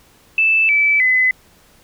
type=tone with pitch steps; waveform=sine; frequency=2637 / 2309 / 2022 Hz; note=E7 / D7 / B6; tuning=0 / -30 / +40 cents; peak=-11 dBFS; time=0.38-1.31 s; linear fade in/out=2 ms; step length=310 ms; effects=pink hiss -51 dBFS RMS until 1.83 s